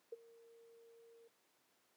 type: tone with ADSR envelope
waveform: sine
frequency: 462.3 Hz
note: A#4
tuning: 14 cents flat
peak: -40 dBFS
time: 0.12-1.28 s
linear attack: 7 ms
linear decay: 25 ms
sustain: -20 dB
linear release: 7 ms
effects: pink hiss -75 dBFS RMS until 1.96 s + high-pass 300 Hz 12 dB/octave